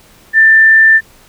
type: tone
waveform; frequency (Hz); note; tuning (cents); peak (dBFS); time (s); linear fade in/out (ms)
sine; 1779; A6; +19; -3; 0.33-1.01; 50
effects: pink hiss -44 dBFS RMS until 1.28 s